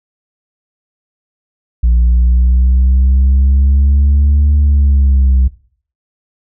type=linear two-way sweep; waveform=sine; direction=up then down; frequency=58.27 to 73.42 to 63.7 Hz; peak=-4 dBFS; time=1.83-5.48 s; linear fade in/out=10 ms; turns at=4.55 s; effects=noise-tail reverb RT60 0.5 s tail -20 dB re dry + tanh soft clip ceiling -5 dBFS